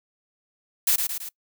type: noise with echo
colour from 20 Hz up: blue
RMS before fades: -20 dBFS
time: 0.87-0.96 s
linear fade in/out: 5 ms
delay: 110 ms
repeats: 3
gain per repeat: -5 dB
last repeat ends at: 1.29 s
effects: noise-tail reverb RT60 0.1 s tail -23 dB re dry